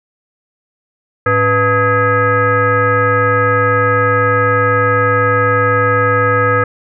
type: tone with frequency modulation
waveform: sine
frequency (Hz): 880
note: A5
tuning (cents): 0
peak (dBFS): -9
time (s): 1.26-6.64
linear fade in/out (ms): 5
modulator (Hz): 386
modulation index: 2.2
effects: none